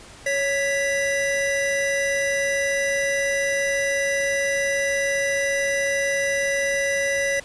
square tone pair together, 555.1 / 1975.5 Hz, C#5 / B6, +2 / 0 cents, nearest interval octave + minor seventh, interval 2198 cents, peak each -24 dBFS, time 0.26-7.4 s, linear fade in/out 5 ms, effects pink hiss -44 dBFS RMS until 7.44 s + resampled to 22050 Hz

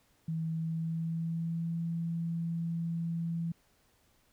sine tone with pitch glide, 161.8 to 167.12 Hz, E3 to E3, -32 to +24 cents, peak -31 dBFS, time 0.28-3.52 s, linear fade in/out 5 ms, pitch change +56 cents, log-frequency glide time 0.5-1.77 s, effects pink hiss -69 dBFS RMS until 4.32 s

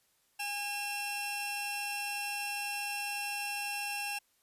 sawtooth tone pair together, 817.1 / 2706 Hz, G#5 / E7, -28 / +45 cents, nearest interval octave + major sixth, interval 2073 cents, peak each -35 / -33 dBFS, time 0.39-4.19 s, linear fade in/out 10 ms, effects white hiss -72 dBFS RMS until 4.42 s + resampled to 32000 Hz

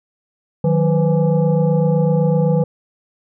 sine tone with frequency modulation, 155.56 Hz, D#3, in tune, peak -12 dBFS, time 0.64-2.64 s, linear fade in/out 5 ms, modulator 339 Hz, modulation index 1.1, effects none

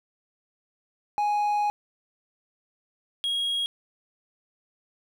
triangle tone pair in turn, 830.6 / 3287 Hz, G#5 / G#7, 0 / -19 cents, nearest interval 2 octaves, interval 2381 cents, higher second, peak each -20 / -23 dBFS, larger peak first, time 1.18-1.7 / 3.24-3.66 s, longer first, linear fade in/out 0 ms, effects none

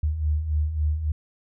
sine beating tone pair, 73.42 / 77.02 Hz, D2 / D#2, 0 / -17 cents, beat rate 3.6 Hz, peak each -29 / -22 dBFS, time 0.03-1.12 s, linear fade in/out 5 ms, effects none

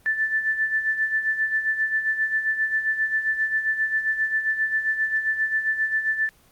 sine tone with tremolo, 1760 Hz, A6, in tune, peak -18 dBFS, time 0.06-6.29 s, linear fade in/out 0 ms, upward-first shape sine, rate 7.5 Hz, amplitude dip 65%, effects pink hiss -57 dBFS RMS until 6.51 s + Opus 24 kbps

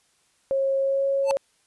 sine tone with pitch glide, 542 to 549.2 Hz, C#5 to C#5, -39 to -16 cents, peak -20 dBFS, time 0.51-1.37 s, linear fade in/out 0 ms, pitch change +23 cents, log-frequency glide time 0.79-1.06 s
square tone with exponential growth, 880 Hz, A5, in tune, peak -20 dBFS, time 1.23-1.31 s, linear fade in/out 0 ms, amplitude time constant 17 ms
effects white hiss -65 dBFS RMS until 1.66 s + resampled to 24000 Hz

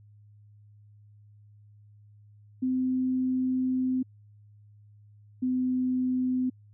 sine tone pair in turn, 257 / 254.6 Hz, C4 / C4, -31 / -47 cents, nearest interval unison, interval 16 cents, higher first, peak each -24 dBFS, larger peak neither, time 2.62-4.03 / 5.42-6.5 s, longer first, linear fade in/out 10 ms, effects added 104 Hz sine -52 dBFS peak until 6.73 s

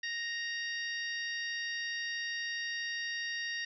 harmonic tone, 932.3 Hz, A#5, in tune, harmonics 2 / 3 / 4 / 5 / 6, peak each -36 / -44 / -45 / -46 / -45 dBFS, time 0.03-3.65 s, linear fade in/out 5 ms, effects none

